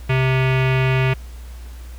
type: tone with low-pass filter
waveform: square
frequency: 130.81 Hz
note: C3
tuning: in tune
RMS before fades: -17 dBFS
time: 0.09-1.14 s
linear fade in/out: 10 ms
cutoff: 2500 Hz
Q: 3.7
effects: added 60 Hz sine -32 dBFS peak until 1.98 s + pink hiss -47 dBFS RMS until 1.98 s